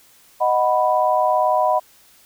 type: chord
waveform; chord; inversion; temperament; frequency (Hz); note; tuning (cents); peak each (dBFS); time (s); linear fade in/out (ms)
sine; B major; first; equal; 622.3 / 740 / 987.8; D#5 / F#5 / B5; 0 / 0 / 0; -19; 0.4-1.8; 20
effects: white hiss -52 dBFS RMS until 2.25 s